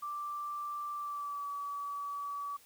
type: tone with pitch glide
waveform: sine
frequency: 1174.7 to 1143.9 Hz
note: D6 to D6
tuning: 0 to -46 cents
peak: -36 dBFS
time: 0.02-2.57 s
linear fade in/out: 10 ms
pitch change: -46 cents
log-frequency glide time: 0.95-1.47 s
effects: white hiss -61 dBFS RMS until 2.65 s